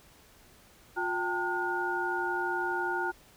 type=tone cluster; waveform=sine; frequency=356.6 / 787 / 899 / 1440 Hz; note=F4 / G5 / A5 / F#6; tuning=+36 / +7 / +37 / -47 cents; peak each=-34 / -37 / -34 / -32 dBFS; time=0.96-3.12 s; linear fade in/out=20 ms; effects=pink hiss -58 dBFS RMS until 3.36 s